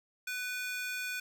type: ring-modulated tone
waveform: 40% pulse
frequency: 1975.5 Hz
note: B6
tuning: in tune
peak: -31 dBFS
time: 0.27-1.2 s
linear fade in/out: 5 ms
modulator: 475 Hz
effects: none